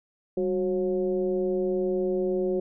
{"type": "tone with frequency modulation", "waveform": "sine", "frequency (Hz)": 368.9, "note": "F#4", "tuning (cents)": -5, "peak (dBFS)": -23, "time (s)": [0.37, 2.6], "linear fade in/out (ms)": 5, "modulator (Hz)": 174, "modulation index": 0.83, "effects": []}